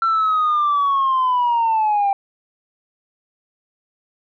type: linear sweep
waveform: sine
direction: down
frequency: 1352 to 784 Hz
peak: -13 dBFS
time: 0.02-2.13 s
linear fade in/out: 2 ms
effects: tanh soft clip ceiling -12 dBFS